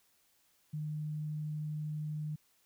sine tone, 152.1 Hz, D#3, 39 cents flat, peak -35 dBFS, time 0.73-2.36 s, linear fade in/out 10 ms, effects white hiss -71 dBFS RMS until 2.65 s

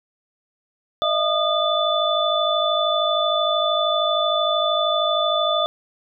sine tone cluster, 615 / 668 / 1224 / 3502 Hz, D#5 / E5 / D#6 / A7, -20 / +23 / -29 / -9 cents, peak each -23 dBFS, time 1.02-5.66 s, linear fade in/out 0 ms, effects none

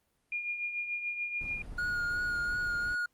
sine tone with tremolo, 2420 Hz, D#7, 49 cents flat, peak -30 dBFS, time 0.32-1.62 s, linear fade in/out 2 ms, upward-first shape triangle, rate 6.9 Hz, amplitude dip 60%
brown noise, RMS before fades -44 dBFS, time 1.41-2.95 s, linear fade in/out 2 ms
triangle tone with vibrato, 1436 Hz, F6, 48 cents sharp, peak -28 dBFS, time 1.78-3.06 s, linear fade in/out 5 ms, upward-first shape triangle, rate 2.8 Hz, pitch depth 23 cents each way
effects pink hiss -75 dBFS RMS until 3.13 s + Opus 32 kbps

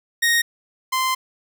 sawtooth tone pair in turn, 1864.7 / 1039 Hz, A#6 / C6, 0 / -12 cents, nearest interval minor seventh, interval 1012 cents, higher first, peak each -12 / -15 dBFS, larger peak first, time 0.22-0.42 / 0.92-1.15 s, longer second, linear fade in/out 10 ms, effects none

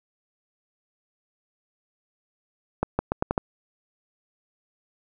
accelerating click train, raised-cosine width 1 ms, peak -8 dBFS, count 6, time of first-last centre 2.83-3.378 s, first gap 160 ms, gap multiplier 0.81, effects none

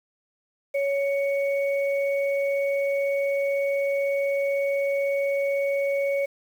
sine tone pair together, 558 / 2232 Hz, C#5 / C#7, +11 / +11 cents, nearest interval 2 octaves, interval 2400 cents, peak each -22 / -32 dBFS, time 0.74-6.26 s, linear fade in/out 10 ms, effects 8-bit

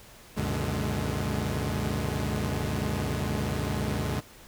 sawtooth tone cluster, 69.7 / 94.1 / 122.5 / 149.7 / 211.1 Hz, C#2 / F#2 / B2 / D3 / G#3, +10 / +30 / -14 / +33 / +29 cents, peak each -30 dBFS, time 0.36-4.21 s, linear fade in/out 20 ms, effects pink hiss -51 dBFS RMS until 4.47 s

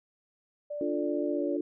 sine tone with pitch glide, 587.3 to 567.3 Hz, D5 to C#5, 0 to +40 cents, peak -33 dBFS, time 0.7-1.57 s, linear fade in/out 10 ms, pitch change -60 cents, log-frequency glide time 1.33-1.42 s
sine chord, D minor, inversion none, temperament equal, 293.7 / 349.2 / 440 Hz, D4 / F4 / A4, 0 / 0 / 0 cents, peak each -31 / -32 / -36 dBFS, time 0.81-1.61 s, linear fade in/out 2 ms
effects none

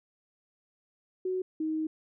sine tone pair in turn, 371 / 314.2 Hz, F#4 / D#4, +5 / +17 cents, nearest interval minor third, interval 288 cents, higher first, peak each -28 dBFS, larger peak neither, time 1.25-1.42 / 1.6-1.87 s, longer second, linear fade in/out 5 ms, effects none

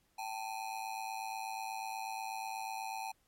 square ring-modulated tone, 830.6 Hz, G#5, in tune, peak -36 dBFS, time 0.18-3.12 s, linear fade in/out 10 ms, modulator 54.1 Hz, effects pink hiss -74 dBFS RMS until 3.27 s + MP3 64 kbps

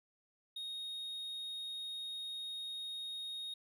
triangle tone, 3729 Hz, A#7, in tune, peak -39 dBFS, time 0.56-3.54 s, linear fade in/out 5 ms, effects none

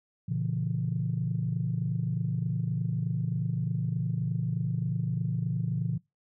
sine chord, A# diminished, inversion none, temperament just, 116.54 / 139.85 / 167.82 Hz, A#2 / C#3 / E3, 0 / +16 / +31 cents, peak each -31 dBFS, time 0.28-5.98 s, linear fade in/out 10 ms, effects noise-tail reverb RT60 0.2 s tail -23 dB re dry + tanh soft clip ceiling -18 dBFS

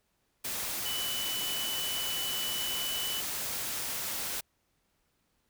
sine tone in noise, 2980 Hz, F#7, 12 cents sharp, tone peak -34 dBFS, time 0.85-3.21 s, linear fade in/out 10 ms, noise white, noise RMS -35 dBFS, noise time 0.44-4.41 s, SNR -2 dB, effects pink hiss -75 dBFS RMS until 5.49 s

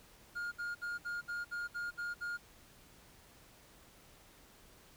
triangle tone bursts, 1419 Hz, F6, 27 cents sharp, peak -35 dBFS, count 9, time 0.35-2.376 s, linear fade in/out 20 ms, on 170 ms, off 62 ms, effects pink hiss -61 dBFS RMS until 4.96 s

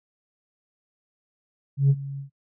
sine tone with ADSR envelope, 138.59 Hz, C#3, in tune, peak -11 dBFS, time 1.77-2.3 s, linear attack 130 ms, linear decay 48 ms, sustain -19 dB, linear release 110 ms, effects noise-tail reverb RT60 0.1 s tail -26 dB re dry + tanh soft clip ceiling -12 dBFS

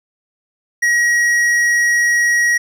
triangle tone with tanh clipping, 1902 Hz, A#6, 34 cents sharp, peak -13 dBFS, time 0.82-2.58 s, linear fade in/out 10 ms, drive 14 dB, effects none

